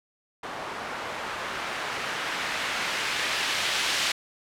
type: noise with low-pass filter sweep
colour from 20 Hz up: blue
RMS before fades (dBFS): -30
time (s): 0.43-4.12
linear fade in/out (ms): 5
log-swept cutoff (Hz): 980 to 3300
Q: 0.87
effects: none